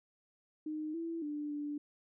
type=tone with pitch steps; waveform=sine; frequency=307.9 / 331.8 / 295.9 / 293.1 Hz; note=D#4 / E4 / D4 / D4; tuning=-18 / +11 / +13 / -3 cents; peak=-36 dBFS; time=0.66-1.78 s; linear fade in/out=5 ms; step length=280 ms; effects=none